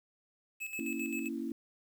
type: tone with tremolo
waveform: square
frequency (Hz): 2595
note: E7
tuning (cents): -28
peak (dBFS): -37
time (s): 0.6-1.29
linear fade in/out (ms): 20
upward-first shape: square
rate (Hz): 7.6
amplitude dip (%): 60
type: chord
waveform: sine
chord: A# diminished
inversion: none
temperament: equal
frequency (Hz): 233.1 / 277.2 / 329.6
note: A#3 / C#4 / E4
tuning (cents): 0 / 0 / 0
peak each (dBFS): -39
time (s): 0.79-1.52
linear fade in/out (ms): 2
effects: 10-bit